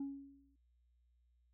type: tone with exponential decay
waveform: sine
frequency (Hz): 277.2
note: C#4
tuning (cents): 0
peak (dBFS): -35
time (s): 0-0.56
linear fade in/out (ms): 5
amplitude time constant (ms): 120
effects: tanh soft clip ceiling -36 dBFS + added 60 Hz sine -70 dBFS peak until 1.53 s